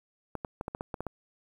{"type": "clicks", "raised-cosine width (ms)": 1, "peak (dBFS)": -20, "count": 9, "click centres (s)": [0.353, 0.448, 0.611, 0.681, 0.749, 0.809, 0.942, 1.006, 1.067], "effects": ["9-bit"]}